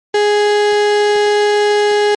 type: tone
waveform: 35% pulse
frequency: 415.3 Hz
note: G#4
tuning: in tune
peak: -8 dBFS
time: 0.14-2.15 s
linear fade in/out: 5 ms
effects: low-pass 6000 Hz 12 dB/octave + MP3 48 kbps